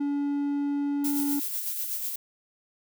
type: tone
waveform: triangle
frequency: 285.4 Hz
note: D4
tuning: 49 cents flat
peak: -23 dBFS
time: 0-1.4 s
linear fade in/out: 10 ms
type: noise with tremolo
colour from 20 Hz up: violet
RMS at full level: -30 dBFS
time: 1.04-2.16 s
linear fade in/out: 5 ms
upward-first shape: sine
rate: 8.1 Hz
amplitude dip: 40%
effects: none